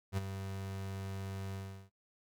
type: tone with ADSR envelope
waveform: 35% pulse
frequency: 96.8 Hz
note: G2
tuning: 21 cents flat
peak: -29 dBFS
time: 0.12-1.9 s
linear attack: 53 ms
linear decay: 21 ms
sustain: -9 dB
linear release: 360 ms
effects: noise-tail reverb RT60 0.1 s tail -17 dB re dry